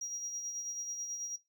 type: tone with tremolo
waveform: triangle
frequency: 5720 Hz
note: F8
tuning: 41 cents sharp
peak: -33 dBFS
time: 0.01-1.36 s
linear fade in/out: 5 ms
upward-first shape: sine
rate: 9.2 Hz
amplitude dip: 55%
effects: noise-tail reverb RT60 0.2 s tail -18 dB re dry + tanh soft clip ceiling -33 dBFS